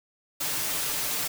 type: noise with comb filter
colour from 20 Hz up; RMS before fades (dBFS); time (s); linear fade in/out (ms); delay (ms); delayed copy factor
white; -29; 0.4-1.28; 10; 6.7; +0.6
effects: none